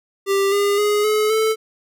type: tone with pitch steps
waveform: square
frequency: 393.9 / 404.7 / 415.9 / 427.3 / 439.1 Hz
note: G4 / G#4 / G#4 / G#4 / A4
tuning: +8 / -45 / +2 / +49 / -4 cents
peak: -16 dBFS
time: 0.26-1.56 s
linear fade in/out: 50 ms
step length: 260 ms
effects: none